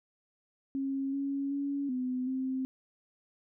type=tone with pitch steps; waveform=sine; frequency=271.6 / 277.3 / 281.1 / 253.6 / 261.5 Hz; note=C#4 / C#4 / C#4 / B3 / C4; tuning=-35 / +1 / +24 / +46 / -1 cents; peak=-30 dBFS; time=0.75-2.65 s; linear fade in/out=0 ms; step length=380 ms; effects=none